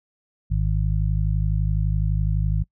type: harmonic tone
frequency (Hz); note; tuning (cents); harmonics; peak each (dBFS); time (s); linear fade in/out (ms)
51.91; G#1; 0; 1 / 2 / 3; -21 / -24 / -26; 0.5-2.64; 20
effects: noise-tail reverb RT60 0.1 s tail -25 dB re dry